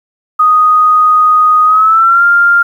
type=tone with pitch glide; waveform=sine; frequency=1244.5 to 1396.9 Hz; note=D#6 to F6; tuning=0 to 0 cents; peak=-4 dBFS; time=0.39-2.63 s; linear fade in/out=10 ms; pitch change=+200 cents; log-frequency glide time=1.65-2.24 s; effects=7-bit